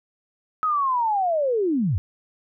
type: linear sweep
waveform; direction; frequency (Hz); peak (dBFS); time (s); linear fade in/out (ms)
sine; down; 1284 to 75.4; -19; 0.63-1.98; 0
effects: none